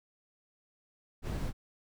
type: noise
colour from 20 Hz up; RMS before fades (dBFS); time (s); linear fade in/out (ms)
brown; -34; 1.22-1.53; 50
effects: none